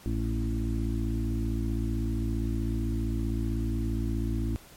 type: harmonic tone with a mistuned harmonic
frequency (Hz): 55.5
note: A1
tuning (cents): +16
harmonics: 1 / 2 / 4 / 5 / 6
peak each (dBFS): -29 / -32 / -35 / -36 / -37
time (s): 0.06-4.56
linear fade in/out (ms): 0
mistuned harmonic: 2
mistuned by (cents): +19
effects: pink hiss -52 dBFS RMS until 4.76 s + MP3 64 kbps